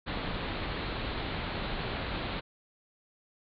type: low-pass noise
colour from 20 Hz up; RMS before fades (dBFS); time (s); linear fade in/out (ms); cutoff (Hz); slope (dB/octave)
pink; -35; 0.06-2.41; 20; 4300; 96
effects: none